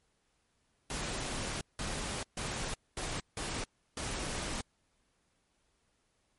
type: noise bursts at uneven times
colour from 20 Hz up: pink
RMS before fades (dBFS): -37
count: 6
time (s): 0.9-1.61 / 1.79-2.23 / 2.37-2.74 / 2.97-3.2 / 3.37-3.64 / 3.97-4.61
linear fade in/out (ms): 2
effects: pink hiss -75 dBFS RMS until 6.38 s + MP3 48 kbps